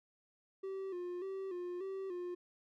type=tone with vibrato; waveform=triangle; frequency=370 Hz; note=F#4; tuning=in tune; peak=-37 dBFS; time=0.63-2.35 s; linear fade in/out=10 ms; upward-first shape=square; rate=1.7 Hz; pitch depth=71 cents each way; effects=none